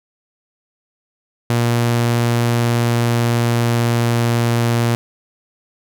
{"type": "tone with pitch glide", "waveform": "sawtooth", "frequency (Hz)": [118.5, 117.75], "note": ["A#2", "A#2"], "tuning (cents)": [29, 18], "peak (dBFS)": -10, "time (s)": [1.5, 4.95], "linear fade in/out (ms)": 0, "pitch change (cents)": -11, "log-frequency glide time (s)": [2.45, 4.63], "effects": []}